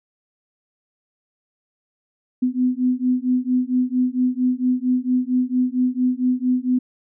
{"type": "beating tone pair", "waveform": "sine", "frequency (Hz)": [249.9, 254.3], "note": ["B3", "C4"], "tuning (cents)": [21, -49], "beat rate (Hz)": 4.4, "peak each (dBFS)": -20, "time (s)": [2.42, 6.79], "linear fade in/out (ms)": 10, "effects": []}